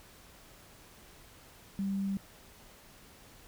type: tone with quantisation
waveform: sine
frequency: 196 Hz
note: G3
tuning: in tune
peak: -30 dBFS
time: 1.79-2.17 s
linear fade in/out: 0 ms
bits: 10
effects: pink hiss -56 dBFS RMS until 3.47 s